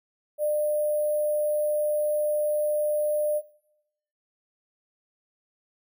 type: tone with sample-and-hold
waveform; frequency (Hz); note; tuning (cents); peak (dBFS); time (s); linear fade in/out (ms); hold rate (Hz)
sine; 601; D5; +40; -22; 0.38-3.42; 50; 11025
effects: noise-tail reverb RT60 0.8 s tail -19 dB re dry